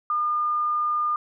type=tone; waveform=sine; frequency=1211 Hz; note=D#6; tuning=47 cents flat; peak=-21 dBFS; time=0.1-1.16 s; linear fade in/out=2 ms; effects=none